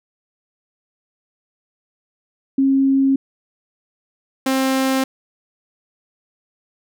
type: tone pair in turn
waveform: sine / sawtooth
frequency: 270.6 / 264.9 Hz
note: C#4 / C4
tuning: -42 / +22 cents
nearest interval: unison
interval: 36 cents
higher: first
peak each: -12 dBFS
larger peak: neither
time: 2.58-3.16 / 4.46-5.04 s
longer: neither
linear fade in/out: 5 ms
effects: none